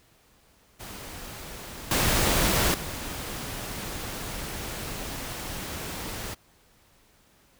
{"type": "noise with level steps", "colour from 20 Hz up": "pink", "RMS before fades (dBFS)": [-40, -23, -35], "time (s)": [0.79, 6.35], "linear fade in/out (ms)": 20, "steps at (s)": [1.91, 2.74], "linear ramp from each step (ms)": 2, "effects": ["pink hiss -61 dBFS RMS until 7.59 s"]}